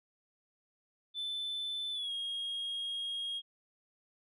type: tone with pitch glide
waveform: sine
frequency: 3520 to 3265 Hz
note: A7 to G#7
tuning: 0 to -30 cents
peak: -33 dBFS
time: 1.14-3.42 s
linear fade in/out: 50 ms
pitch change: -130 cents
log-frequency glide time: 1.92-2.12 s
effects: tanh soft clip ceiling -33 dBFS